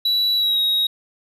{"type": "tone with pitch glide", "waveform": "triangle", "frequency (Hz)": [3932, 3794], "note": ["B7", "A#7"], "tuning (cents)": [-8, 30], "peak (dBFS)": -15, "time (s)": [0.05, 0.87], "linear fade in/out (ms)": 5, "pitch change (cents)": -62, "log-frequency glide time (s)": [0.36, 0.6], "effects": []}